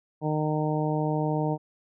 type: harmonic tone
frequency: 153.2 Hz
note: D#3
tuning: 27 cents flat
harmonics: 1 / 2 / 3 / 4 / 5 / 6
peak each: -27 / -30 / -32 / -33 / -34 / -35 dBFS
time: 0.21-1.58 s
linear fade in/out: 50 ms
effects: none